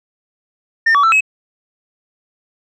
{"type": "tone with pitch steps", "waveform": "sine", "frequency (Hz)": [1810, 1140, 1332, 2566], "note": ["A6", "C#6", "E6", "E7"], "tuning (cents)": [48, 48, 18, -47], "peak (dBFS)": -6, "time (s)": [0.86, 1.208], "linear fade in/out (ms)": 10, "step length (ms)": 87, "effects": ["tanh soft clip ceiling -8 dBFS"]}